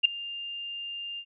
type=tone with ADSR envelope; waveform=sine; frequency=2801 Hz; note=F7; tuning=4 cents sharp; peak=-13 dBFS; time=0.03-1.25 s; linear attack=22 ms; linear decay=5 ms; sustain=-21 dB; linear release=66 ms; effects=none